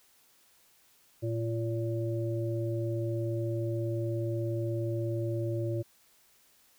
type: harmonic tone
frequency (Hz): 114.6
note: A#2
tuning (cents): -29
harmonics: 1 / 3 / 5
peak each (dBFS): -31 / -34 / -38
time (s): 1.22-5.83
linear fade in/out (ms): 20
effects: white hiss -64 dBFS RMS until 6.78 s